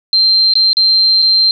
sine tone with dropouts, 4147 Hz, C8, 16 cents flat, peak -7 dBFS, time 0.13-1.51 s, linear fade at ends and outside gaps 1 ms, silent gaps 0.537-0.554 / 0.731-0.769 / 1.22-1.224 s, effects none

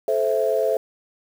sine chord, A minor, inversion none, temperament equal with one note detuned, 434.4 / 523.3 / 659.3 Hz, A4 / C5 / E5, -22 / 0 / 0 cents, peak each -22 dBFS, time 0.08-0.77 s, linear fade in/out 2 ms, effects tanh soft clip ceiling -8 dBFS + 7-bit

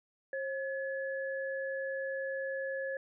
sine tone pair together, 537 / 1704.9 Hz, C5 / G#6, +45 / +45 cents, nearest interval octave + minor sixth, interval 2000 cents, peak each -35 / -39 dBFS, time 0.33-2.97 s, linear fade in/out 2 ms, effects none

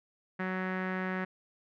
sawtooth tone with low-pass filter, 186.1 Hz, F#3, 10 cents sharp, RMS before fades -34 dBFS, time 0.39-1.25 s, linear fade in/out 10 ms, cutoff 1800 Hz, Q 4, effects none

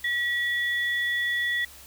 sine tone pair together, 1929 / 3437 Hz, B6 / A7, -41 / -41 cents, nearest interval minor seventh, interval 1000 cents, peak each -24 / -33 dBFS, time 0.04-1.65 s, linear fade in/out 5 ms, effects added 67 Hz sine -54 dBFS peak until 1.86 s + white hiss -48 dBFS RMS until 1.86 s

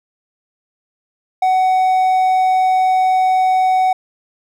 triangle tone, 748 Hz, F#5, 19 cents sharp, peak -9 dBFS, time 1.42-3.93 s, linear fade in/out 5 ms, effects none

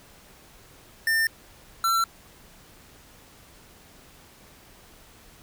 square tone pair in turn, 1800 / 1348.5 Hz, A6 / E6, +39 / +39 cents, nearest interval perfect fourth, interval 500 cents, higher first, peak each -21 dBFS, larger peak neither, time 1.07-1.27 / 1.84-2.04 s, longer neither, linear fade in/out 2 ms, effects pink hiss -52 dBFS RMS until 5.42 s

